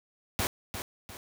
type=noise with echo; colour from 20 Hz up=pink; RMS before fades=-29 dBFS; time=0.39-0.47 s; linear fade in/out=0 ms; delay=350 ms; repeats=2; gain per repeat=-8 dB; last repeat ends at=1.17 s; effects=none